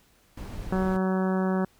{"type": "noise", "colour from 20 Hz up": "brown", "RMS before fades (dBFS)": -36, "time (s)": [0.37, 0.97], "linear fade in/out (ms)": 5}
{"type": "harmonic tone", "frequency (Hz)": 187.9, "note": "F#3", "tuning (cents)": 27, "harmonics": [1, 2, 3, 4, 5, 6, 7, 8, 9], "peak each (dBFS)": [-24, -30, -34, -36, -38, -40, -41, -42, -43], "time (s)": [0.72, 1.65], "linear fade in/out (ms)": 5}
{"effects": ["pink hiss -62 dBFS RMS until 1.79 s"]}